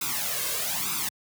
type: noise with flanger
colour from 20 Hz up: white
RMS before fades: -29 dBFS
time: 0.01-1.09 s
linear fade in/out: 5 ms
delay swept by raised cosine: 0.8 to 1.9 ms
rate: 1.1 Hz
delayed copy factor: +0.8
effects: high-pass 100 Hz 12 dB/octave